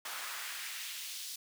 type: noise with high-pass filter sweep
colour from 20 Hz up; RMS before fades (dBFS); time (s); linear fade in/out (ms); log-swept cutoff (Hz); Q
pink; -42; 0.05-1.36; 5; 1000 to 4400; 1.3
effects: none